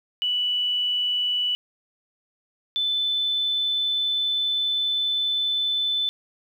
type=tone pair in turn; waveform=sine; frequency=2960 / 3515 Hz; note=F#7 / A7; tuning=0 / -2 cents; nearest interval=minor third; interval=298 cents; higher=second; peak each=-21 dBFS; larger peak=neither; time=0.22-1.55 / 2.76-6.09 s; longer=second; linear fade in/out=0 ms; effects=9-bit